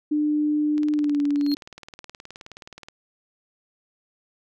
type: tone with pitch glide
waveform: sine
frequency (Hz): 299.5 to 288.3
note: D4 to D4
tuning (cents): +34 to -32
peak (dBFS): -19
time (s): 0.11-1.55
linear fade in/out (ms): 10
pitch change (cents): -66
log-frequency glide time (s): 0.93-1.2
type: click train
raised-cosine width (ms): 0.2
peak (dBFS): -23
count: 41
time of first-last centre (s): 0.78-2.885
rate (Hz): 19
type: tone with exponential growth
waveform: triangle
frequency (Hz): 4238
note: C8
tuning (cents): +21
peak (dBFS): -24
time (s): 1.36-1.54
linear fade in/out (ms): 0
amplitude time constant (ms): 38
effects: none